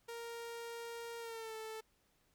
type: tone with pitch glide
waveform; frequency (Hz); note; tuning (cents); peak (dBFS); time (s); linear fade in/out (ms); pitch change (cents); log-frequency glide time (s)
sawtooth; 466.2 to 440; A#4 to A4; 0 to 0; -40; 0.08-1.81; 10; -100; 1.19-1.55
effects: pink hiss -75 dBFS RMS until 2.34 s